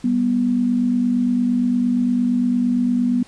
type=tone pair together; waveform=sine; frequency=196 / 244.7 Hz; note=G3 / B3; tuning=0 / -16 cents; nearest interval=major third; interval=384 cents; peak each=-23 / -16 dBFS; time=0.04-3.23 s; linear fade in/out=5 ms; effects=pink hiss -48 dBFS RMS until 3.27 s + resampled to 22050 Hz